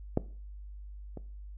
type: clicks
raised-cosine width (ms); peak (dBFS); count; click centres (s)
2; -12 / -27; 2; 0.174 / 1.173
effects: noise-tail reverb RT60 0.4 s tail -18 dB re dry + added 50 Hz sine -42 dBFS peak until 1.57 s

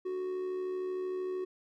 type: tone with amplitude modulation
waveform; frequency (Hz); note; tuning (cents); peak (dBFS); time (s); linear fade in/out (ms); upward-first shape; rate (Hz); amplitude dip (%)
triangle; 370; F#4; 0; -29; 0.05-1.45; 10; sine; 73.1; 40
effects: none

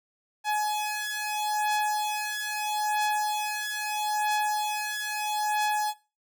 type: beating tone pair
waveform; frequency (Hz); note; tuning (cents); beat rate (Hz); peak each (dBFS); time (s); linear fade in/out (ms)
sawtooth; 844 / 844.77; G#5 / G#5; +28 / +29; 0.77; -26; 0.44-5.94; 50
effects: noise-tail reverb RT60 0.3 s tail -18 dB re dry

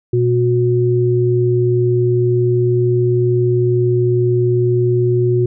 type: tone pair together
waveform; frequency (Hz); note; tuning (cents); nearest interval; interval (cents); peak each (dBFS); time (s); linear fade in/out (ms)
sine; 121.24 / 363.3; B2 / F#4; -32 / -32; octave + perfect fifth; 1900; -14; 0.13-5.46; 5
effects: none

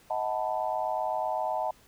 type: chord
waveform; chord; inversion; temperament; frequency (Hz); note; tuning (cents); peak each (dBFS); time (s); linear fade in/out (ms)
sine; B dominant seventh; first; equal with one note detuned; 632 / 740 / 880 / 987.8; D#5 / F#5 / A5 / B5; +27 / 0 / 0 / 0; -32 / -32 / -32 / -38; 0.1-1.71; 5
effects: pink hiss -59 dBFS RMS until 1.87 s

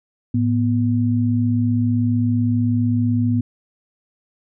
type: tone pair together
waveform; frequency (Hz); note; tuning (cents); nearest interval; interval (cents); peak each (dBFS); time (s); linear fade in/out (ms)
sine; 108.6 / 244.2; A2 / B3; -22 / -19; octave + major second; 1403; -18; 0.34-3.41; 5
effects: none

